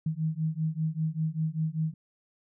sine beating tone pair, 155.9 / 161 Hz, D#3 / E3, +4 / -41 cents, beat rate 5.1 Hz, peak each -30 dBFS, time 0.06-1.94 s, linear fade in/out 5 ms, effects none

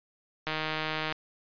click train, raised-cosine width 0.3 ms, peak -15 dBFS, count 103, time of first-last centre 0.47-1.124 s, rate 156 Hz, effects resampled to 11025 Hz

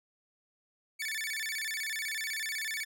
sawtooth tone with vibrato, 1991 Hz, B6, 14 cents sharp, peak -30 dBFS, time 0.99-2.85 s, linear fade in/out 20 ms, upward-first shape square, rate 16 Hz, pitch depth 210 cents each way, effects none

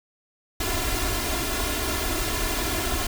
pink noise with comb filter, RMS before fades -26 dBFS, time 0.6-3.07 s, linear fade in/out 5 ms, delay 2.9 ms, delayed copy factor +0.8, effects none

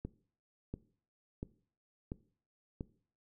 click train, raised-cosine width 3 ms, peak -26 dBFS, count 5, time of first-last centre 0.05-2.809 s, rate 1.45 Hz, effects noise-tail reverb RT60 0.5 s tail -19 dB re dry

